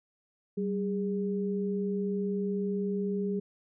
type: tone pair together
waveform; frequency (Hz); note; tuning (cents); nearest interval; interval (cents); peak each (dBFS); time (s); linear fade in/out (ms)
sine; 193 / 409; G3 / G#4; -27 / -26; octave + minor second; 1301; -30 / -32; 0.57-3.4; 10
effects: none